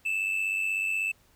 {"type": "tone with amplitude modulation", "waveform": "triangle", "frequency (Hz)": 2637, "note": "E7", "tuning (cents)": 0, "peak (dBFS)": -22, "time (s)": [0.05, 1.12], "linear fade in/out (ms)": 10, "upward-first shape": "sine", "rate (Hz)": 96.3, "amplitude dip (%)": 55, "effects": ["pink hiss -63 dBFS RMS until 1.35 s"]}